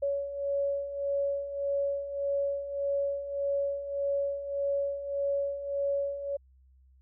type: beating tone pair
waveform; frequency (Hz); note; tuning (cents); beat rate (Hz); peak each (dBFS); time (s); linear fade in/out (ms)
sine; 560 / 561.7; C#5 / C#5; +18 / +23; 1.7; -35 / -29; 0.02-6.37; 10
effects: added 65 Hz sine -57 dBFS peak until 7.01 s